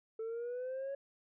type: exponential sweep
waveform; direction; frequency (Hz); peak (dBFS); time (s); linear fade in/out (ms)
sine; up; 441.7 to 558; -35; 0.19-0.95; 5
effects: tanh soft clip ceiling -36 dBFS